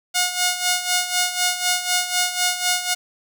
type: tone with tremolo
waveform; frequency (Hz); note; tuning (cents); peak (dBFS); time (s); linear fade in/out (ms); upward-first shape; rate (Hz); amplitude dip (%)
5% pulse; 721; F#5; -45; -5; 0.14-2.95; 20; sine; 4; 70
effects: none